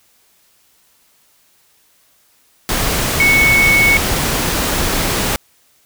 sine tone in noise, 2214 Hz, C#7, 3 cents flat, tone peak -9 dBFS, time 3.2-3.97 s, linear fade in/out 0 ms, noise pink, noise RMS -17 dBFS, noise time 2.69-5.36 s, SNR +5 dB, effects white hiss -55 dBFS RMS until 5.85 s

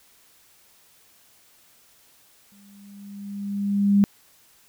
sine tone with exponential growth, 201.1 Hz, G3, 44 cents sharp, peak -12 dBFS, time 2.52-4.04 s, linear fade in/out 0 ms, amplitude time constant 330 ms, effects white hiss -57 dBFS RMS until 4.68 s

